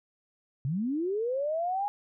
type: linear sweep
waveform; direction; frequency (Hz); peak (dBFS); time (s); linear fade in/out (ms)
sine; up; 123.47 to 830.6; -27; 0.65-1.88; 0
effects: none